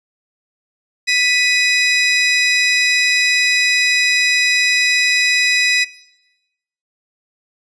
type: tone pair together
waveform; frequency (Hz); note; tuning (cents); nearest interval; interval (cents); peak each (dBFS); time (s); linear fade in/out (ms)
25% pulse; 1975.5 / 2513; B6 / D#7; 0 / +17; major third; 417; -12; 1.07-5.85; 20
effects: noise-tail reverb RT60 1.0 s tail -21 dB re dry + resampled to 22050 Hz